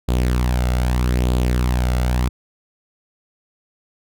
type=tone with flanger; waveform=sawtooth; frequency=61.74 Hz; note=B1; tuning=in tune; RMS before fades=-18 dBFS; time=0.08-2.29 s; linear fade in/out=10 ms; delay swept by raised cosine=0.26 to 1.46 ms; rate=0.8 Hz; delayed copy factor=+0.5; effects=none